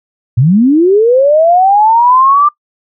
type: linear sweep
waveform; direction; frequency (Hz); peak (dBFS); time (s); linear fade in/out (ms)
sine; up; 109.7 to 1193; -4; 0.37-2.49; 10
effects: noise-tail reverb RT60 0.1 s tail -23 dB re dry